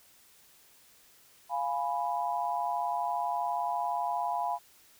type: chord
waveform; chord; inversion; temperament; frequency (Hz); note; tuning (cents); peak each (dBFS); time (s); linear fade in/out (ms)
sine; F diminished; none; equal; 698.5 / 830.6 / 987.8; F5 / Ab5 / Cb6; 0 / 0 / 0; -33; 1.49-4.59; 50
effects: white hiss -60 dBFS RMS until 4.99 s